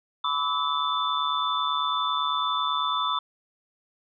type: tone cluster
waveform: sine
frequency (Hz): 999 / 1147 / 1297 / 3525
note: B5 / D6 / E6 / A7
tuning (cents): +20 / -41 / -28 / +2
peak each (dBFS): -29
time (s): 0.24-3.19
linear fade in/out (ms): 5
effects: none